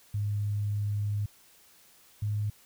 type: tone pair in turn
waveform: sine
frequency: 103.2 / 104.64 Hz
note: G#2 / G#2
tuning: -10 / +14 cents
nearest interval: unison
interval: 24 cents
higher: second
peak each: -27 dBFS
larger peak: neither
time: 0.14-1.26 / 2.22-2.5 s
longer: first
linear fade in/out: 5 ms
effects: white hiss -59 dBFS RMS until 2.65 s